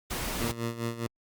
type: noise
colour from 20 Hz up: pink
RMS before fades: -33 dBFS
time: 0.1-0.52 s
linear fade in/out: 10 ms
type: tone with tremolo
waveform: 15% pulse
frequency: 116.54 Hz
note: A#2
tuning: in tune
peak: -22 dBFS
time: 0.4-1.07 s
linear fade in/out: 10 ms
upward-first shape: sine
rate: 4.9 Hz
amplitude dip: 75%
effects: Opus 48 kbps